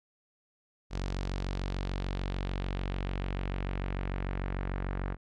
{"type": "tone with low-pass filter sweep", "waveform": "sawtooth", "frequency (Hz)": 46.76, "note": "F#1", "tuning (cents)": 19, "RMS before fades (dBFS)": -34, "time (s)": [0.9, 5.17], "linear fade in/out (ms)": 50, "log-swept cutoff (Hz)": [5600, 1700], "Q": 1.5, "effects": []}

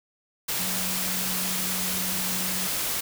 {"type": "tone in noise", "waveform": "sine", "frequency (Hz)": 185, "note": "F#3", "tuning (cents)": 0, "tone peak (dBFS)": -35, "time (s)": [0.59, 2.68], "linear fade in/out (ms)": 10, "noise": "white", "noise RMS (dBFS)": -28, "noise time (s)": [0.48, 3.01], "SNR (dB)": -10, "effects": []}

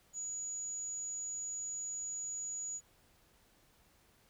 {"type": "tone", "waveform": "sine", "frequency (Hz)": 6840, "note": "A8", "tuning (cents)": -50, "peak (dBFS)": -38, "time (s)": [0.13, 2.81], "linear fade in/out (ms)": 50, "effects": ["pink hiss -68 dBFS RMS until 4.29 s"]}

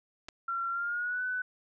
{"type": "clicks", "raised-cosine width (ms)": 0.2, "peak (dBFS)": -26, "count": 2, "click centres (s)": [0.285, 0.288]}
{"type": "tone with pitch glide", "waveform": "sine", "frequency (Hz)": [1367, 1499.4], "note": ["F6", "F#6"], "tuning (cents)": [-37, 23], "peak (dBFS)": -30, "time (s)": [0.48, 1.42], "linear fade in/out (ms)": 5, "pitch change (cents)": 160, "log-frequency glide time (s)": [0.7, 1.23]}
{"effects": []}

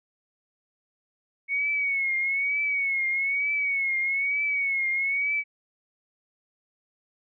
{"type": "tone with vibrato", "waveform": "sine", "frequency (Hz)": 2214, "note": "C#7", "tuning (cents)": -3, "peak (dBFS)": -23, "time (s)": [1.48, 5.44], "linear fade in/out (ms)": 50, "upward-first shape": "triangle", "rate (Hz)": 1.1, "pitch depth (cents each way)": 82, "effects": []}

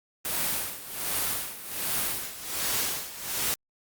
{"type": "noise with tremolo", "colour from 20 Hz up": "white", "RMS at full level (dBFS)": -27, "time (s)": [0.25, 3.54], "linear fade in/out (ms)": 0, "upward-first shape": "sine", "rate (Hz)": 1.3, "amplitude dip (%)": 80, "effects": ["Opus 32 kbps"]}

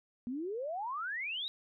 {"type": "exponential sweep", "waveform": "sine", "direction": "up", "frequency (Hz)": [233.1, 3909], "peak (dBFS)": -35, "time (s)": [0.27, 1.48], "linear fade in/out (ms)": 0, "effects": []}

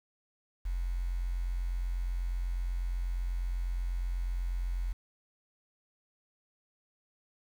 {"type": "tone", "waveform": "triangle", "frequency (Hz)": 44.11, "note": "F1", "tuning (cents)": 18, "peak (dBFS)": -26, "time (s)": [0.65, 4.93], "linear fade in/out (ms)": 10, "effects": ["tanh soft clip ceiling -28 dBFS", "9-bit"]}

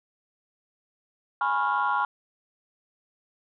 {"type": "chord", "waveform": "sine", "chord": "C# dominant seventh", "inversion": "second", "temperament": "equal with one note detuned", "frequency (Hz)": [830.6, 987.8, 1090.9, 1396.9], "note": ["G#5", "B5", "C#6", "E#6"], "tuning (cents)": [0, 0, -28, 0], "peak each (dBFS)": -27, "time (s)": [1.41, 2.05], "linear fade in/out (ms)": 2, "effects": ["tanh soft clip ceiling -16 dBFS"]}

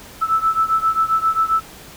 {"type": "beating tone pair", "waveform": "sine", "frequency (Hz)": [1312, 1319.5], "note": ["E6", "E6"], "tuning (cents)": [-9, 1], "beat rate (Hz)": 7.5, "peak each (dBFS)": [-17, -19], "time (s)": [0.21, 1.61], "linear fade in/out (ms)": 20, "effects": ["pink hiss -40 dBFS RMS until 1.96 s"]}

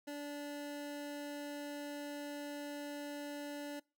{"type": "tone", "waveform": "25% pulse", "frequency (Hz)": 290, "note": "D4", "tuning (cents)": -22, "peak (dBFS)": -38, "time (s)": [0.07, 3.8], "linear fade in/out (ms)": 10, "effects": ["noise-tail reverb RT60 0.3 s tail -24 dB re dry"]}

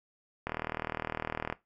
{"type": "click train", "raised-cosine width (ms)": 0.5, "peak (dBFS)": -17, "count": 43, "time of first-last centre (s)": [0.47, 1.525], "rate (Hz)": 39.8, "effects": ["noise-tail reverb RT60 0.2 s tail -18 dB re dry"]}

